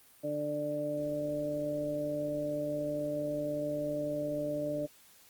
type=harmonic tone; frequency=148 Hz; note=D3; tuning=14 cents sharp; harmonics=1 / 2 / 3 / 4; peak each=-43 / -37 / -45 / -33 dBFS; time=0.23-4.87 s; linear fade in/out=20 ms; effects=white hiss -60 dBFS RMS until 5.29 s + Opus 32 kbps

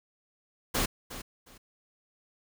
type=noise with echo; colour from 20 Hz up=pink; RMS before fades=-28 dBFS; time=0.74-0.86 s; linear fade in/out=10 ms; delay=360 ms; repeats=2; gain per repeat=-13 dB; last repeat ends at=1.58 s; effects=none

